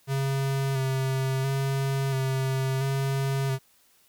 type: tone with vibrato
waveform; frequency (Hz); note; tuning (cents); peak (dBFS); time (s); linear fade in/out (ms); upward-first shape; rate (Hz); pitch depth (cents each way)
square; 134.5; C3; +48; -25; 0.07-3.59; 50; square; 0.73; 22
effects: white hiss -62 dBFS RMS until 4.08 s